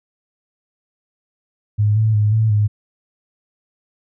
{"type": "tone with pitch steps", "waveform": "sine", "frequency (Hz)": [104.9, 109.7, 105.3, 110.5, 104.8], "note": ["G#2", "A2", "G#2", "A2", "G#2"], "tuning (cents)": [18, -5, 24, 8, 16], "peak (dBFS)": -12, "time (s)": [1.78, 2.68], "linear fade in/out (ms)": 20, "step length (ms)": 180, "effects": []}